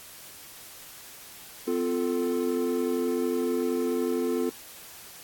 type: chord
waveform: triangle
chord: F major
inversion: second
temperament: equal with one note detuned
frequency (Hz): 255.9 / 349.2 / 440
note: C4 / F4 / A4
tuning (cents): -38 / 0 / 0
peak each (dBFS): -27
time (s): 1.67-4.5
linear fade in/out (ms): 10
effects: white hiss -46 dBFS RMS until 5.23 s + AAC 64 kbps